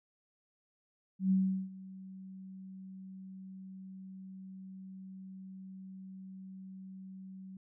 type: tone with ADSR envelope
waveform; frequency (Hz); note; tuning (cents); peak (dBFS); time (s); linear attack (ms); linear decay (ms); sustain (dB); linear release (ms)
sine; 189.7; F#3; +43; -24; 1.19-7.57; 120; 380; -21; 3
effects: none